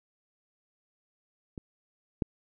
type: clicks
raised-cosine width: 3 ms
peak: -26 / -14 dBFS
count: 2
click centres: 1.578 / 2.222 s
effects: none